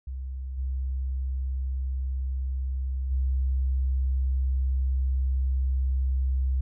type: tone with level steps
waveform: sine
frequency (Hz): 65.4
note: C2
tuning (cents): 0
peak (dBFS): -31 / -26 / -22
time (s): 0.07-6.61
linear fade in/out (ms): 5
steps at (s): 0.57 / 3.1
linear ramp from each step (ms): 20
effects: none